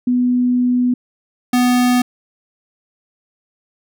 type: tone pair in turn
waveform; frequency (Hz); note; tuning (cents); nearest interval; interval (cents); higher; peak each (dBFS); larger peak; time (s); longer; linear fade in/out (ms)
sine / square; 247.6 / 247.6; B3 / B3; +5 / +5; unison; 0; neither; -12; neither; 0.07-0.94 / 1.53-2.02; first; 5
effects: none